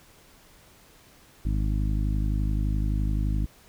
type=harmonic tone; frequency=51.7 Hz; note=G#1; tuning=7 cents flat; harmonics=1 / 2 / 3 / 4 / 5 / 6; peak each=-24 / -30 / -34 / -36 / -38 / -40 dBFS; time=1.45-3.46 s; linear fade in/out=5 ms; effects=pink hiss -55 dBFS RMS until 3.68 s